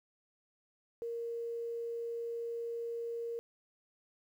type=tone with quantisation; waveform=sine; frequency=466.2 Hz; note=A#4; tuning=in tune; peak=-36 dBFS; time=1.02-3.39 s; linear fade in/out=0 ms; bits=11; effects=none